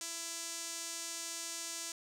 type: tone with band-pass filter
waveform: sawtooth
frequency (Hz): 334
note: E4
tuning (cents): +23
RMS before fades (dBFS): -42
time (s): 0.01-1.92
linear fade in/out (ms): 2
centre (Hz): 7100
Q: 1.9
effects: none